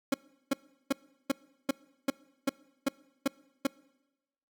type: tone bursts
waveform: 30% pulse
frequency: 273.9 Hz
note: C#4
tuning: 21 cents flat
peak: -21 dBFS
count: 10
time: 0.12-3.67 s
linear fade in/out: 5 ms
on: 22 ms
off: 370 ms
effects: noise-tail reverb RT60 1.0 s tail -23 dB re dry